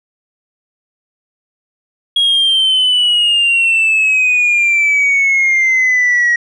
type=exponential sweep; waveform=sine; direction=down; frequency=3305 to 1899 Hz; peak=-7 dBFS; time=2.16-6.36 s; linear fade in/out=5 ms; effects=tanh soft clip ceiling -7 dBFS